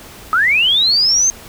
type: linear sweep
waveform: sine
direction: up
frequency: 1236 to 6400 Hz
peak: -10 dBFS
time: 0.33-1.3 s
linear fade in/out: 0 ms
effects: pink hiss -37 dBFS RMS until 1.48 s